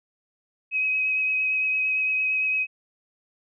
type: tone with vibrato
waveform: sine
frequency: 2538 Hz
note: D#7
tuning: 34 cents sharp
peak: -21 dBFS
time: 0.71-2.67 s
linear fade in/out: 50 ms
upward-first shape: triangle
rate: 8.8 Hz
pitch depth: 17 cents each way
effects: none